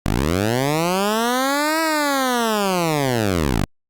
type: linear two-way sweep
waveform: 10% pulse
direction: up then down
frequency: 43.62 to 326.3 to 43.62 Hz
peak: -9 dBFS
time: 0.06-3.64 s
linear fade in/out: 0 ms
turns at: 1.81 s
effects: Opus 48 kbps